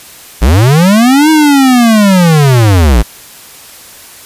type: linear two-way sweep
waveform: square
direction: up then down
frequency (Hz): 50.1 to 318 to 50.1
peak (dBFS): -4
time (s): 0.41-3.03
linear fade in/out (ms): 20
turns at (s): 1.3
effects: white hiss -33 dBFS RMS until 4.25 s + resampled to 32000 Hz